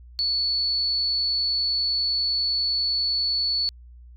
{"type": "tone", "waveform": "sine", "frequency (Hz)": 4435, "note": "C#8", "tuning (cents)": 0, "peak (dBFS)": -21, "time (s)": [0.19, 3.69], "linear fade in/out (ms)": 0, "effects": ["added 60 Hz sine -43 dBFS peak until 4.16 s"]}